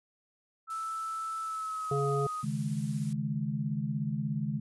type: tone with pitch glide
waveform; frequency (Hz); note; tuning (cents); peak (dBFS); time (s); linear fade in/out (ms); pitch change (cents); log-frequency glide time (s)
sine; 1318.5 to 1249.5; E6 to D#6; 0 to +7; -33; 0.67-2.45; 50; -93; 1.42-2.1
type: noise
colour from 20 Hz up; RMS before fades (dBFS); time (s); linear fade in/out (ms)
blue; -48; 0.7-3.13; 2
type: harmonic tone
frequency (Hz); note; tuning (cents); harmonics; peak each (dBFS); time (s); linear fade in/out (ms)
140; C#3; +18; 1 / 3 / 5; -30 / -30 / -38; 1.91-2.27; 5
type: chord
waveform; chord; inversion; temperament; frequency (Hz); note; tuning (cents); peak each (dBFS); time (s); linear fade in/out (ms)
sine; C# suspended second; none; equal with one note detuned; 138.59 / 155.56 / 211.5; C#3 / D#3 / G#3; 0 / 0 / +32; -34; 2.43-4.6; 10
effects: resampled to 24000 Hz